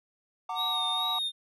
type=chord; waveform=triangle; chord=Gb augmented; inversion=none; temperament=equal with one note detuned; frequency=740 / 911 / 1174.7 Hz; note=Gb5 / Bb5 / D6; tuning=0 / -40 / 0 cents; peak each=-34 dBFS; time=0.49-1.19 s; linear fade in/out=5 ms
type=tone with vibrato; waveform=triangle; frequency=3729 Hz; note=A#7; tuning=in tune; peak=-27 dBFS; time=0.55-1.32 s; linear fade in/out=50 ms; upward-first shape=sine; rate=2.3 Hz; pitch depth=41 cents each way
effects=none